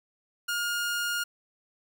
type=tone; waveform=sawtooth; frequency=1420 Hz; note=F6; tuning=28 cents sharp; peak=-24 dBFS; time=0.48-1.24 s; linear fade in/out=10 ms; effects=none